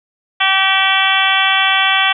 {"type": "harmonic tone with a mistuned harmonic", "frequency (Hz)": 385.4, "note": "G4", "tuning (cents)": -29, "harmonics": [2, 3, 4, 5, 6, 7, 8, 9], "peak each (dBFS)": [-19, -19, -19, -19, -19, -19, -19, -19], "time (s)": [0.4, 2.13], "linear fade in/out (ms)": 10, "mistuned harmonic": 9, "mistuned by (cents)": -38, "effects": []}